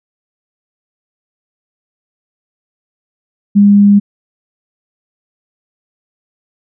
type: tone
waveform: sine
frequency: 202.8 Hz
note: G#3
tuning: 41 cents flat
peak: -3 dBFS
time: 3.55-4 s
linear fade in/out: 20 ms
effects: none

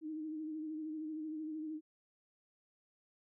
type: tone with vibrato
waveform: sine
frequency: 311.1 Hz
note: D#4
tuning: in tune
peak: -39 dBFS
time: 0.01-1.81 s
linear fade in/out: 50 ms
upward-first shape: sine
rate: 13 Hz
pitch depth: 41 cents each way
effects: none

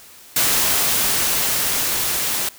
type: noise with level ramp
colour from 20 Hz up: white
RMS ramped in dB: -17 to -22 dBFS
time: 0.36-2.49 s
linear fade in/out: 5 ms
effects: white hiss -44 dBFS RMS until 2.58 s

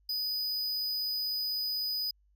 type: tone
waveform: square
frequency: 4978 Hz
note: D#8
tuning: in tune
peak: -31 dBFS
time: 0.09-2.11 s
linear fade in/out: 5 ms
effects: added 50 Hz sine -64 dBFS peak until 2.35 s

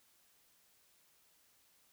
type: silence
effects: white hiss -70 dBFS RMS until 1.92 s

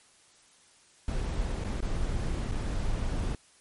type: noise with dropouts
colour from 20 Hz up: brown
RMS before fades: -30 dBFS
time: 1.08-3.35 s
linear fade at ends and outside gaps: 1 ms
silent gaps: 1.639-1.646 / 1.804-1.825 / 2.513-2.521 s
effects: white hiss -60 dBFS RMS until 3.6 s + MP3 48 kbps

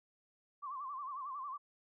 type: tone with vibrato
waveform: sine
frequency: 1100 Hz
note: C#6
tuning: 14 cents flat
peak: -40 dBFS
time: 0.62-1.58 s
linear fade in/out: 20 ms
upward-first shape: sine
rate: 11 Hz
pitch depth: 120 cents each way
effects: none

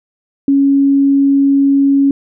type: tone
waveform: sine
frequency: 277.2 Hz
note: C#4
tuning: in tune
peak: -7 dBFS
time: 0.48-2.11 s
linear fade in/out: 2 ms
effects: none

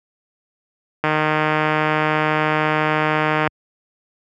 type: click train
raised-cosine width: 0.5 ms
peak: -3 dBFS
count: 376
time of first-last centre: 1.04-3.475 s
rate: 154 Hz
effects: high-pass 80 Hz 12 dB/octave

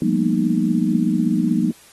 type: tone cluster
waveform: sine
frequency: 174.2 / 198.9 / 227.7 / 243.7 / 308.1 Hz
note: F3 / G3 / A#3 / B3 / D#4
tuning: -4 / +25 / -40 / -23 / -17 cents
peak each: -22 dBFS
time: 0.02-1.71 s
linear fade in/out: 2 ms
effects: white hiss -48 dBFS RMS until 1.92 s + AAC 32 kbps

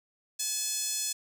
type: tone with high-pass filter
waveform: 15% pulse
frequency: 856 Hz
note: A5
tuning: 48 cents flat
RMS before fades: -32 dBFS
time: 0.39-1.13 s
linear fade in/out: 10 ms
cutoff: 5800 Hz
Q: 9.5
effects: none

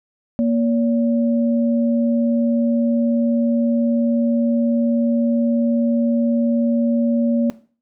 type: tone pair together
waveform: sine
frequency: 234.7 / 569 Hz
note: A#3 / C#5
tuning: +12 / +45 cents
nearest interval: octave + minor third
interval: 1533 cents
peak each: -15 / -24 dBFS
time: 0.39-7.5 s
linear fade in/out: 0 ms
effects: noise-tail reverb RT60 0.4 s tail -17 dB re dry

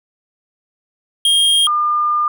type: tone pair in turn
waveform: square / sine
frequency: 3231 / 1205 Hz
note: G#7 / D6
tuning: -48 / +44 cents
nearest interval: octave + perfect fourth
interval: 1708 cents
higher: first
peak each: -11 / -13 dBFS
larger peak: first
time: 1.25-1.67 / 1.67-2.28 s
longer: second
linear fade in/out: 2 ms
effects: none

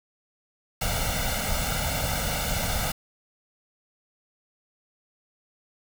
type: noise with comb filter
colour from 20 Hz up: pink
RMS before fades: -27 dBFS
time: 0.81-2.92 s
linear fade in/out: 5 ms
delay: 1.4 ms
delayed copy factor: +0.85
effects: none

